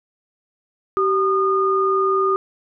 sine tone pair together, 385.5 / 1221 Hz, G4 / D#6, -29 / -33 cents, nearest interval octave + minor sixth, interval 1996 cents, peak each -18 dBFS, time 0.97-2.36 s, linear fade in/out 0 ms, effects none

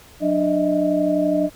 sine tone cluster, 183.2 / 297.3 / 614 / 646 Hz, F#3 / D4 / D#5 / E5, -17 / +21 / -23 / -35 cents, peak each -27 / -19 / -21 / -25 dBFS, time 0.2-1.5 s, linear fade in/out 50 ms, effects pink hiss -47 dBFS RMS until 1.55 s

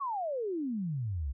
sine exponential sweep, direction down, 1158 to 61.74 Hz, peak -31 dBFS, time 0-1.33 s, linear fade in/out 20 ms, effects none

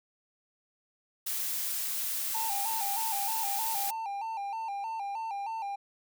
blue noise, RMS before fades -33 dBFS, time 1.26-3.91 s, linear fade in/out 10 ms
triangle tone with vibrato, 847 Hz, G#5, 34 cents sharp, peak -31 dBFS, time 2.34-5.76 s, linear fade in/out 10 ms, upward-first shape square, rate 3.2 Hz, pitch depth 100 cents each way
effects none

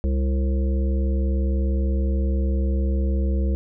harmonic tone with a mistuned harmonic, 66.9 Hz, C2, 39 cents sharp, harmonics 1 / 3 / 5 / 7 / 8, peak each -19 / -29 / -33 / -36 / -37 dBFS, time 0.04-3.55 s, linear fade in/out 0 ms, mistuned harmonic 7, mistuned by -48 cents, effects none

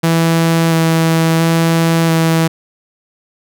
sawtooth tone with vibrato, 164.1 Hz, E3, 8 cents flat, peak -6 dBFS, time 0.03-2.48 s, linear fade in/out 10 ms, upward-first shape square, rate 0.73 Hz, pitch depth 10 cents each way, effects none

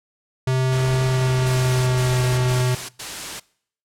square tone with pitch glide, 130 to 126.08 Hz, C3 to B2, -11 to +36 cents, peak -18 dBFS, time 0.47-2.75 s, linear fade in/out 5 ms, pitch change -53 cents, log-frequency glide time 1.03-2.2 s
pink noise, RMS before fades -31 dBFS, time 0.72-2.62 s, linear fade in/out 2 ms
white noise bursts, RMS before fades -30 dBFS, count 4, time 1.46-3.4 s, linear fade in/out 10 ms, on 410 ms, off 100 ms
effects noise-tail reverb RT60 0.6 s tail -23 dB re dry + low-pass 9000 Hz 12 dB/octave

